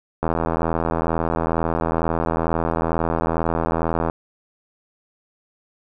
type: click train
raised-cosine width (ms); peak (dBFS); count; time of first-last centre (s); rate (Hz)
1; -7; 319; 0.23-4.099; 82.2
effects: none